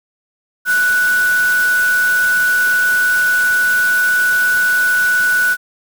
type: tone in noise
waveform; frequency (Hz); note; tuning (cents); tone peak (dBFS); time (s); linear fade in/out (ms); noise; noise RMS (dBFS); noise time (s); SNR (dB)
sine; 1480; F#6; 0; -11; 0.65-5.57; 50; white; -26; 0.65-5.57; +12
effects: none